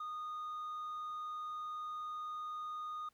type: tone with hard clipping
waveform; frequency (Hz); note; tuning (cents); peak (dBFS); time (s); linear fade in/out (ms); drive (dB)
triangle; 1232; D#6; -17; -39; 0-3.09; 5; 1
effects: pink hiss -75 dBFS RMS until 3.13 s